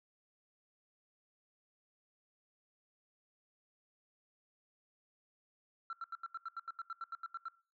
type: tone bursts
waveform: sine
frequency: 1351 Hz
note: E6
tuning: 42 cents sharp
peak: -37 dBFS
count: 15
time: 5.9-7.484 s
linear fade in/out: 2 ms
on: 30 ms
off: 81 ms
effects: noise-tail reverb RT60 0.4 s tail -21 dB re dry + tanh soft clip ceiling -37 dBFS